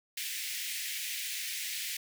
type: high-pass noise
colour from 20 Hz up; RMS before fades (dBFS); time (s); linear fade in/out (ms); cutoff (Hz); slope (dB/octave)
pink; -37; 0.17-1.97; 5; 1900; 48
effects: none